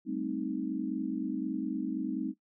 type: chord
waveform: sine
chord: A half-diminished seventh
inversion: third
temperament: equal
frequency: 196 / 220 / 261.6 / 311.1 Hz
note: G3 / A3 / C4 / Eb4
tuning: 0 / 0 / 0 / 0 cents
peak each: -39 / -38 / -35 / -35 dBFS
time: 0.05-2.34 s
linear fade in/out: 50 ms
effects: noise-tail reverb RT60 0.1 s tail -17 dB re dry